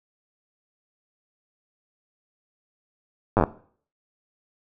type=slowing click train; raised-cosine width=1 ms; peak=-5 dBFS; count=7; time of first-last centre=3.37-3.438 s; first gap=9 ms; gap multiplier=1.09; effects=noise-tail reverb RT60 0.5 s tail -18 dB re dry